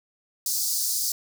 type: high-pass noise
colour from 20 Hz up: pink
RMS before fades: -26 dBFS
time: 0.46-1.12 s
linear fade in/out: 2 ms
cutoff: 4600 Hz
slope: 48 dB/octave
effects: none